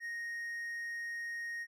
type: tone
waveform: triangle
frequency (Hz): 1866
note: A#6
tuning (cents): +1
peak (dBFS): -36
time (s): 0-1.67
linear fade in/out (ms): 50
effects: none